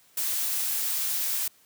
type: noise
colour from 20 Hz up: blue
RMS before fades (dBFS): -28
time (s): 0.17-1.48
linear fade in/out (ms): 5
effects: white hiss -60 dBFS RMS until 1.65 s + high-pass 60 Hz 12 dB/octave